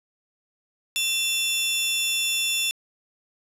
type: tone pair together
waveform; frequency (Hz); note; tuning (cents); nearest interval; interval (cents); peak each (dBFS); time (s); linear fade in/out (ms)
sawtooth; 2700 / 3488; E7 / A7; +41 / -16; major third; 443; -22; 0.96-2.71; 0
effects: resampled to 32000 Hz + 7-bit